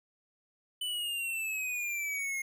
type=exponential sweep; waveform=square; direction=down; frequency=3005 to 2140 Hz; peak=-33 dBFS; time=0.81-2.42 s; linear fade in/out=5 ms; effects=none